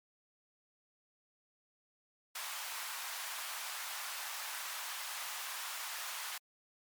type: high-pass noise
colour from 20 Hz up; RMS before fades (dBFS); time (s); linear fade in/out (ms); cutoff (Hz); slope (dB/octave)
pink; -42; 2.35-6.38; 5; 870; 24
effects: MP3 96 kbps